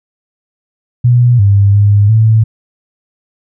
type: tone with pitch steps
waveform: sine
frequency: 121.9 / 100 / 102.3 / 110.7 Hz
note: B2 / G2 / G#2 / A2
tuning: -22 / +35 / -26 / +11 cents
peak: -4 dBFS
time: 1.04-2.44 s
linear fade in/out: 10 ms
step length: 350 ms
effects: none